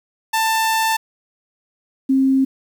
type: tone pair in turn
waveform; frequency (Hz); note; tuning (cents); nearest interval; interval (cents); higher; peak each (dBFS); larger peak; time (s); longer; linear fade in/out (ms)
sawtooth / sine; 889 / 266.9; A5 / C4; +18 / +35; octave + major sixth; 2083; first; -12; neither; 0.33-0.97 / 2.09-2.45; first; 10
effects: 8-bit